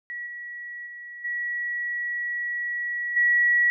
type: tone with level steps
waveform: sine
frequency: 1928 Hz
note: B6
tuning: 42 cents flat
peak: -31 / -34 / -37 / -26 / -17 dBFS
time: 0.1-3.7 s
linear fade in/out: 0 ms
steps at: 0.26 / 0.86 / 1.24 / 3.16 s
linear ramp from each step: 10 ms
effects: none